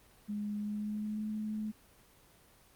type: tone with pitch glide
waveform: sine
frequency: 207.7 to 214.4 Hz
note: G#3 to A3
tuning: 0 to -45 cents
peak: -34 dBFS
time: 0.28-1.72 s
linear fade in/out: 20 ms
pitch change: +55 cents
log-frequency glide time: 0.58-1.29 s
effects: pink hiss -62 dBFS RMS until 2.75 s + Opus 24 kbps